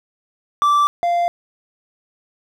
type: tone pair in turn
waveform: triangle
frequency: 1167 / 693.9 Hz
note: D6 / F5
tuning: -11 / -11 cents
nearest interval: major sixth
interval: 900 cents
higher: first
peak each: -10 / -13 dBFS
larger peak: first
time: 0.62-0.87 / 1.03-1.28 s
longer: neither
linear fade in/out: 0 ms
effects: none